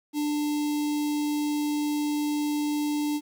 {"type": "tone with notch filter", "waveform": "square", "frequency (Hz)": 296.3, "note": "D4", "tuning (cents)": 15, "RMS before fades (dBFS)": -27, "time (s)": [0.13, 3.21], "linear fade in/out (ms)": 50, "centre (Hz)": 1500, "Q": 0.72, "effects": ["10-bit"]}